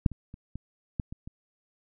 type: clicks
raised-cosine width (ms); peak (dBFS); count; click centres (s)
5; -7 / -27 / -30 / -24 / -16 / -26 / -28; 7; 0.062 / 0.117 / 0.341 / 0.556 / 0.998 / 1.125 / 1.275
effects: none